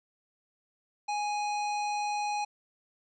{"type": "tone", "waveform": "square", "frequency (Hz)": 830.6, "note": "G#5", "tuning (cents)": 0, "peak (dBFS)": -30, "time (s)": [1.08, 2.45], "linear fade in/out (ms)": 10, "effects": ["resampled to 16000 Hz", "12-bit"]}